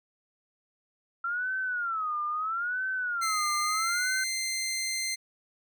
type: tone with vibrato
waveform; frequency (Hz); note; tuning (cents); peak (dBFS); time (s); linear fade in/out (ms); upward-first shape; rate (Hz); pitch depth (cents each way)
sine; 1357; E6; +50; -28; 1.24-4.24; 5; sine; 0.76; 210
type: tone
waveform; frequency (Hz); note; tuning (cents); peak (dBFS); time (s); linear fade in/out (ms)
15% pulse; 2084; C7; -7; -23; 3.21-5.16; 20
effects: none